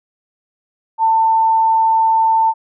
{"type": "tone", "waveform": "sine", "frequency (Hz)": 894, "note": "A5", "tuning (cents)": 27, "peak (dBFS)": -10, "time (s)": [0.98, 2.54], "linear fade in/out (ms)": 50, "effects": []}